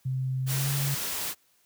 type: tone with pitch glide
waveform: sine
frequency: 130.5 to 139.06 Hz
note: C3 to C#3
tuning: -4 to +6 cents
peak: -26 dBFS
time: 0.05-0.95 s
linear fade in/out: 10 ms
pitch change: +110 cents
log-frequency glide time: 0.45-0.69 s
type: noise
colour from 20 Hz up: white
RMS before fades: -32 dBFS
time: 0.46-1.35 s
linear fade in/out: 50 ms
effects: white hiss -66 dBFS RMS until 1.65 s + high-pass 60 Hz 12 dB/octave